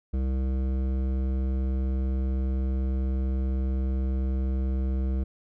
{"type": "tone with hard clipping", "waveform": "sine", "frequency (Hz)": 65.41, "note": "C2", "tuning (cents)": 0, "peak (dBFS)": -26, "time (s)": [0.13, 5.24], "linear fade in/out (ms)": 10, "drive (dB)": 13, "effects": []}